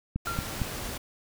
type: click train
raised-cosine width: 5 ms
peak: -16 dBFS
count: 3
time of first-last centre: 0.16-0.618 s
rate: 4.37 Hz
type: noise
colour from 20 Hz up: pink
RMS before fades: -36 dBFS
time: 0.25-0.98 s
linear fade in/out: 10 ms
type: tone with exponential decay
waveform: triangle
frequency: 1375 Hz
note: F6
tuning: 27 cents flat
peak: -26 dBFS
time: 0.27-0.64 s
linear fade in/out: 0 ms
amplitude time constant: 80 ms
effects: none